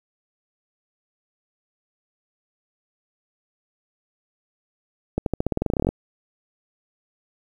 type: accelerating click train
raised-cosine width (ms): 2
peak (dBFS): -8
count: 17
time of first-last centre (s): 5.18-5.89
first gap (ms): 82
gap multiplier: 0.91
effects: 8-bit